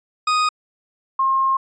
40% pulse / sine tone pair in turn, 1244.5 / 1068.5 Hz, D#6 / C6, 0 / +36 cents, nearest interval minor third, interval 264 cents, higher first, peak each -15 dBFS, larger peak neither, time 0.27-0.49 / 1.19-1.57 s, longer second, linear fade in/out 5 ms, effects resampled to 16000 Hz

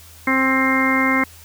harmonic tone, 264.1 Hz, C4, 16 cents sharp, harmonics 1 / 2 / 3 / 4 / 5 / 6 / 7 / 8, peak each -19 / -27 / -30 / -23 / -26 / -28 / -26 / -19 dBFS, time 0.27-1.24 s, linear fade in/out 5 ms, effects added 82 Hz sine -45 dBFS peak until 1.44 s + white hiss -45 dBFS RMS until 1.44 s

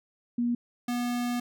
sine / square tone pair in turn, 239.3 / 242.8 Hz, A#3 / B3, +46 / -29 cents, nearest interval unison, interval 25 cents, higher second, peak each -24 / -28 dBFS, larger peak first, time 0.38-0.55 / 0.88-1.4 s, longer second, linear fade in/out 5 ms, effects none

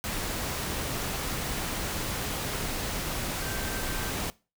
sine tone in noise, 1560 Hz, G6, 9 cents flat, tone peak -40 dBFS, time 3.42-4.1 s, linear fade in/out 0 ms, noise pink, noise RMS -32 dBFS, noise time 0.04-4.3 s, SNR -11 dB, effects noise-tail reverb RT60 0.3 s tail -21 dB re dry

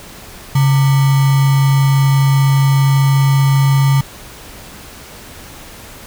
sine tone with sample-and-hold, 137.4 Hz, C#3, 15 cents flat, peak -8 dBFS, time 0.55-4.01 s, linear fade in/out 5 ms, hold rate 1050 Hz, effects pink hiss -35 dBFS RMS until 6.06 s

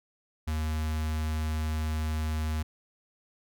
square tone with notch filter, 77.78 Hz, D#2, in tune, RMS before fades -30 dBFS, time 0.47-2.63 s, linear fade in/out 10 ms, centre 460 Hz, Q 1.2, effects none

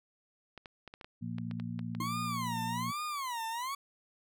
clicks, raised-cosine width 0.3 ms, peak -30 dBFS, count 11, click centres 0.577 / 0.658 / 0.877 / 0.939 / 1.012 / 1.045 / 1.384 / 1.512 / 1.599 / 1.792 / 1.95 s
harmonic tone, 58 Hz, A#1, 8 cents flat, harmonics 2 / 3 / 4, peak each -40 / -40 / -40 dBFS, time 1.21-2.92 s, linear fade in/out 20 ms
40% pulse tone with vibrato, 1046.5 Hz, C6, in tune, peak -34 dBFS, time 2-3.75 s, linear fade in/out 5 ms, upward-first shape sine, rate 1.2 Hz, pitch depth 270 cents each way
sine tone with exponential decay, 309.3 Hz, D#4, 10 cents flat, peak -37 dBFS, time 2-2.13 s, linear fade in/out 2 ms, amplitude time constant 28 ms
effects none

